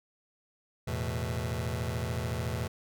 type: chord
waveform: sawtooth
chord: E suspended fourth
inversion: none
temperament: just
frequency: 82.41 / 109.88 / 123.61 Hz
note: E2 / A2 / B2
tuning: 0 / -2 / +2 cents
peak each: -31 dBFS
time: 0.87-2.68 s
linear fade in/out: 10 ms
effects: none